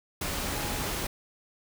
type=tone in noise; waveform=sine; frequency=830.6 Hz; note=G#5; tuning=in tune; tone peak=-42 dBFS; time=0.53-0.91 s; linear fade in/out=5 ms; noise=pink; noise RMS=-32 dBFS; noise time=0.21-1.07 s; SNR=-13 dB; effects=none